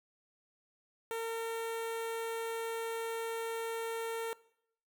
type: tone with notch filter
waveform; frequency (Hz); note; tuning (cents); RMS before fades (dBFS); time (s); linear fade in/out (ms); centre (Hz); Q
sawtooth; 455.5; A#4; -40; -37; 1.11-4.33; 0; 4900; 1.5
effects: noise-tail reverb RT60 0.7 s tail -21 dB re dry